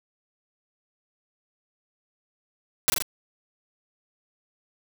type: noise with echo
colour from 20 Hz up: white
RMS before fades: -19 dBFS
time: 2.88-2.9 s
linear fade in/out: 0 ms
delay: 41 ms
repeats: 3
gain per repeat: -3 dB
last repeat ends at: 3.023 s
effects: none